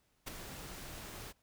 pink noise with ADSR envelope, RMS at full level -38 dBFS, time 0.26-1.33 s, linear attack 21 ms, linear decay 6 ms, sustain -9 dB, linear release 30 ms, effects pink hiss -75 dBFS RMS until 1.42 s

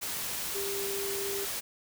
sine tone in noise, 396.9 Hz, G4, 22 cents sharp, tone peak -34 dBFS, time 0.54-1.46 s, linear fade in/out 20 ms, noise white, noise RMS -35 dBFS, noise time 0.01-1.61 s, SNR -2 dB, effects none

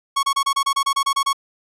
45% pulse tone bursts, 1104 Hz, C#6, 7 cents flat, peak -16 dBFS, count 12, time 0.16-1.331 s, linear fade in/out 10 ms, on 71 ms, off 29 ms, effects low-pass 12000 Hz 12 dB/octave

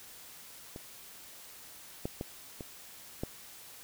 clicks, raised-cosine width 2 ms, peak -29 / -20 / -22 / -27 / -20 dBFS, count 5, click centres 0.761 / 2.055 / 2.211 / 2.608 / 3.235 s, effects white hiss -51 dBFS RMS until 3.83 s

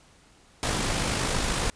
pink noise with amplitude modulation, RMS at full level -25 dBFS, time 0.63-1.7 s, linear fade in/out 0 ms, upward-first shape sine, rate 51.8 Hz, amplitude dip 35%, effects pink hiss -57 dBFS RMS until 1.75 s + resampled to 22050 Hz

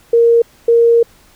sine tone pair in turn, 466.2 / 466.2 Hz, A#4 / A#4, 0 / 0 cents, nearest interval unison, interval 0 cents, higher neither, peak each -6 dBFS, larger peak neither, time 0.13-0.42 / 0.68-1.03 s, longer second, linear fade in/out 5 ms, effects pink hiss -48 dBFS RMS until 1.35 s

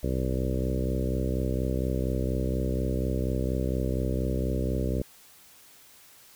harmonic tone with a mistuned harmonic, 64.2 Hz, C2, 32 cents flat, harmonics 1 / 2 / 3 / 4 / 5 / 6 / 7 / 8 / 9, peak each -29 / -32 / -34 / -35 / -36 / -37 / -37 / -38 / -39 dBFS, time 0.03-5.02 s, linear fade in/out 5 ms, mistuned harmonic 1, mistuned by -15 cents, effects white hiss -54 dBFS RMS until 6.35 s

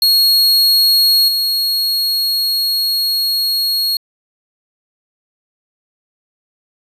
45% pulse tone with level steps, 4301 Hz, C8, 47 cents sharp, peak -8 / -13 dBFS, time 0.02-3.97 s, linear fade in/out 2 ms, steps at 1.28 s, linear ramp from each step 5 ms, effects resampled to 32000 Hz + 8-bit

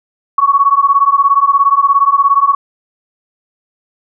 sine beating tone pair, 1108.7 / 1125.7 Hz, C#6 / C#6, 0 / +26 cents, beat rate 17 Hz, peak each -10 dBFS, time 0.38-2.55 s, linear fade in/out 5 ms, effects none

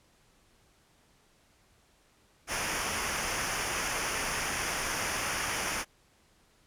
pink noise with comb filter, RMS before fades -32 dBFS, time 2.47-5.85 s, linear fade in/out 50 ms, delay 0.25 ms, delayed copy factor -0.7, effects pink hiss -65 dBFS RMS until 6.66 s + low-pass 11000 Hz 12 dB/octave

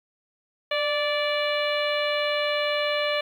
harmonic tone with a mistuned harmonic, 583 Hz, D5, 13 cents flat, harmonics 1 / 2 / 3 / 4 / 5 / 6 / 7, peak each -25 / -32 / -32 / -31 / -32 / -35 / -37 dBFS, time 0.71-3.21 s, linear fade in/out 5 ms, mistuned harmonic 1, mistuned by +27 cents, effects 9-bit

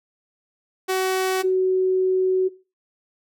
sawtooth / sine tone pair in turn, 376.1 / 373.7 Hz, F#4 / F#4, +28 / +17 cents, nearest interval unison, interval 11 cents, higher first, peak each -16 dBFS, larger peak neither, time 0.88-1.43 / 1.43-2.49 s, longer second, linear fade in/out 20 ms, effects noise-tail reverb RT60 0.3 s tail -18 dB re dry

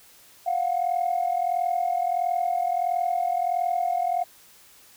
sine tone pair together, 698.5 / 740 Hz, F5 / F#5, 0 / 0 cents, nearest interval minor second, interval 100 cents, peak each -23 / -25 dBFS, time 0.46-4.24 s, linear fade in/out 10 ms, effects tanh soft clip ceiling -16 dBFS + white hiss -53 dBFS RMS until 4.96 s

